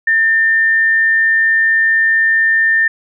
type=tone with frequency modulation; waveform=sine; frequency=1800 Hz; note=A6; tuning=39 cents sharp; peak=-9 dBFS; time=0.07-2.88 s; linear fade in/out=5 ms; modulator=95.6 Hz; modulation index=0.22; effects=none